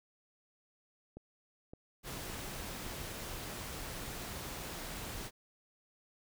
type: click train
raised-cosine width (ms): 2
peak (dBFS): -34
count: 4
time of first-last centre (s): 1.17-2.865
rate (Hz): 1.77
type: noise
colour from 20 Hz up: pink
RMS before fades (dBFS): -43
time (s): 2.03-5.31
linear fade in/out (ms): 50
effects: none